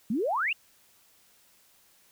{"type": "exponential sweep", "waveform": "sine", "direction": "up", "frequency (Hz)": [196, 2900], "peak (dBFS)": -25, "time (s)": [0.1, 0.53], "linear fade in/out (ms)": 5, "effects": ["white hiss -62 dBFS RMS until 2.11 s"]}